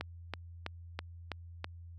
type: click train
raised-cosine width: 0.3 ms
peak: -20 dBFS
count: 6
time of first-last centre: 0.01-1.644 s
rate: 3.06 Hz
effects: added 85 Hz sine -44 dBFS peak until 1.98 s + high-pass 80 Hz 12 dB/octave